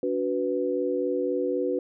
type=chord; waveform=sine; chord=B minor; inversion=first; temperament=equal with one note detuned; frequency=286.1 / 370 / 493.9 Hz; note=D4 / F#4 / B4; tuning=-45 / 0 / 0 cents; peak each=-30 / -28 / -27 dBFS; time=0.03-1.79 s; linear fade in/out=2 ms; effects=none